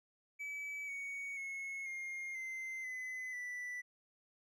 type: tone with pitch steps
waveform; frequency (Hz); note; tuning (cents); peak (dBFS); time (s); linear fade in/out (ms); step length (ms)
triangle; 2292 / 2236 / 2181 / 2127 / 2075 / 2024 / 1974.7; D7 / C#7 / C#7 / C7 / C7 / B6 / B6; -43 / +14 / -29 / +28 / -15 / +42 / -1; -39; 0.39-3.82; 20; 490
effects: none